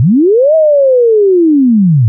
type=linear two-way sweep; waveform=sine; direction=up then down; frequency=102.6 to 647 to 102.6 Hz; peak=-4 dBFS; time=0-2.08 s; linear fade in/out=0 ms; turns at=0.55 s; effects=none